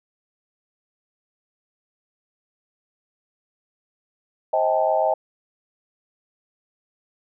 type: chord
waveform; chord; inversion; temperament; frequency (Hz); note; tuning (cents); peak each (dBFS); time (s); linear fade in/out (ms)
sine; A half-diminished seventh; first; just; 528 / 633.6 / 792 / 880; C5 / Eb5 / G5 / A5; +16 / +31 / +18 / 0; -25 / -20 / -23 / -26; 4.53-5.14; 5
effects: none